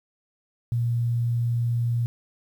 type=tone; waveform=sine; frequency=118.4 Hz; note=A#2; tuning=27 cents sharp; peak=-21 dBFS; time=0.72-2.06 s; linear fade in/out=0 ms; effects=9-bit